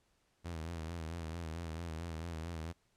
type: tone with vibrato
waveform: sawtooth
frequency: 82.41 Hz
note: E2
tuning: in tune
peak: -36 dBFS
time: 0.44-2.73 s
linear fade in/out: 20 ms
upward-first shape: sine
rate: 4.5 Hz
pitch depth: 76 cents each way
effects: pink hiss -75 dBFS RMS until 2.96 s + low-pass 10000 Hz 12 dB/octave